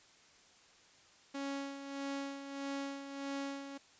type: tone with tremolo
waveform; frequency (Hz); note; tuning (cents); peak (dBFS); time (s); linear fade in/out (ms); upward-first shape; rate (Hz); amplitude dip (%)
sawtooth; 277.2; C#4; 0; -33; 1.34-3.78; 10; sine; 1.6; 60
effects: white hiss -63 dBFS RMS until 3.99 s + resampled to 16000 Hz